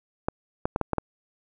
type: clicks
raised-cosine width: 1 ms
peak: -10 dBFS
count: 6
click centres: 0.285 / 0.655 / 0.761 / 0.813 / 0.933 / 0.983 s
effects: none